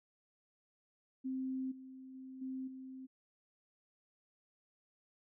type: tone with level steps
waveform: sine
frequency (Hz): 261.6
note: C4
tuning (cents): 0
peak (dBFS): -36 / -49 / -47 / -39 / -46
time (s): 1.24-3.07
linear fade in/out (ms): 20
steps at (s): 1.71 / 2.14 / 2.41 / 2.67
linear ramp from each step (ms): 10
effects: none